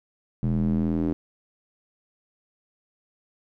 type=tone with band-pass filter sweep; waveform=square; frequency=41.2 Hz; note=E1; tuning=in tune; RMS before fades=-24 dBFS; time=0.43-1.13 s; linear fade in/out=0 ms; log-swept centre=160 to 300 Hz; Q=3.1; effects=none